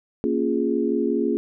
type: chord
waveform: sine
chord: Bb minor seventh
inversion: none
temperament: equal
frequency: 233.1 / 277.2 / 349.2 / 415.3 Hz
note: Bb3 / Db4 / F4 / Ab4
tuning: 0 / 0 / 0 / 0 cents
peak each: -25 dBFS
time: 0.24-1.37 s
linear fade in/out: 0 ms
effects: none